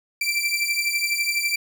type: beating tone pair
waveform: sawtooth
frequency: 2338 / 2350 Hz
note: D7 / D7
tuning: -8 / +1 cents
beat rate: 12 Hz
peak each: -21 dBFS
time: 0.21-1.56 s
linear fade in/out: 5 ms
effects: none